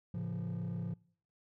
triangle chord, A augmented, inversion none, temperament just, 110 / 137.5 / 171.88 Hz, A2 / C#3 / E#3, 0 / -14 / -27 cents, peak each -37 / -39 / -35 dBFS, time 0.14-0.94 s, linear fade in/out 5 ms, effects noise-tail reverb RT60 0.6 s tail -26 dB re dry + tanh soft clip ceiling -31 dBFS

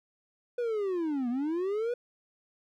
triangle linear two-way sweep, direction down then up, 493.9 to 233.6 to 493.9 Hz, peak -26 dBFS, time 0.58-1.94 s, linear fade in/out 5 ms, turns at 1.29 s, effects none

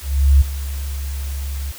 sine tone with ADSR envelope, 69.1 Hz, C#2, 5 cents flat, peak -6 dBFS, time 0.01-1.72 s, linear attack 400 ms, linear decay 14 ms, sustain -16 dB, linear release 10 ms, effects white hiss -37 dBFS RMS until 1.78 s

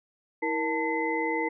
sine tone cluster, 323.6 / 469.9 / 888 / 2040 Hz, E4 / A#4 / A5 / C7, -32 / +14 / +16 / -44 cents, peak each -31 dBFS, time 0.42-1.49 s, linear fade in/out 10 ms, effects none

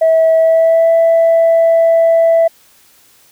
sine tone with pitch glide, 648 to 661.6 Hz, E5 to E5, -30 to +6 cents, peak -5 dBFS, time 0.01-2.48 s, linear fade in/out 10 ms, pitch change +36 cents, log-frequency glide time 0.37-0.91 s, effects tanh soft clip ceiling -4 dBFS + white hiss -48 dBFS RMS until 3.31 s

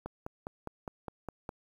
click train, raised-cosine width 1 ms, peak -24 dBFS, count 8, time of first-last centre 0.06-1.491 s, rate 4.89 Hz, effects 9-bit

